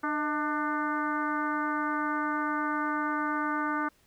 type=harmonic tone with a mistuned harmonic; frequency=298.6 Hz; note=D4; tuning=29 cents sharp; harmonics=1 / 2 / 3 / 4 / 5 / 6 / 7; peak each=-32 / -41 / -35 / -32 / -34 / -43 / -46 dBFS; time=0.03-3.89 s; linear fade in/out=10 ms; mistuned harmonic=2; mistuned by=+76 cents; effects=pink hiss -65 dBFS RMS until 4.06 s